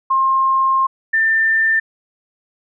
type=tone pair in turn; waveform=sine; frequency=1064 / 1789.4 Hz; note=C6 / A6; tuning=+29 / +29 cents; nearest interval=major sixth; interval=900 cents; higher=second; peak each=-12 dBFS; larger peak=neither; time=0.1-0.87 / 1.13-1.8 s; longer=first; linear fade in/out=10 ms; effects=none